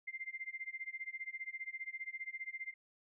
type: tone with tremolo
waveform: sine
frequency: 2093 Hz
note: C7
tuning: in tune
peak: -38 dBFS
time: 0.07-2.74 s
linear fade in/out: 10 ms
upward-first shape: sine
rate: 15 Hz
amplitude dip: 95%
effects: none